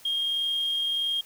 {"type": "tone with amplitude modulation", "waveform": "sine", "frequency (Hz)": 3230, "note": "G#7", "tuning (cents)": -49, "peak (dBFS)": -22, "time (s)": [0.05, 1.21], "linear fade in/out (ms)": 5, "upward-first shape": "sine", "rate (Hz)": 41.5, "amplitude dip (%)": 25, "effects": ["tanh soft clip ceiling -21 dBFS", "white hiss -52 dBFS RMS until 1.25 s"]}